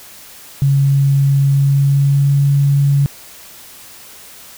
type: tone with pitch glide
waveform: sine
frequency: 138.59 to 140.61 Hz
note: C#3 to C#3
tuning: 0 to +25 cents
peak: -9 dBFS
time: 0.62-3.06 s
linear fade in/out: 0 ms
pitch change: +25 cents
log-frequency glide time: 1.47-2.4 s
effects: white hiss -38 dBFS RMS until 4.57 s